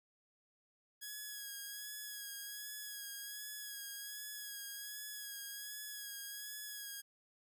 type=tone with vibrato; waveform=5% pulse; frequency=1666 Hz; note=G#6; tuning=5 cents sharp; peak=-34 dBFS; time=1.01-7.02 s; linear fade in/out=20 ms; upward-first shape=sine; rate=1.3 Hz; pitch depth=34 cents each way; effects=none